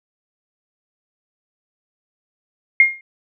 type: tone with exponential decay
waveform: sine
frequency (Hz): 2130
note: C7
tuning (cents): +30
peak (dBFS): -4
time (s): 2.8-3.01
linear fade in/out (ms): 2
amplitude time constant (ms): 45
effects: none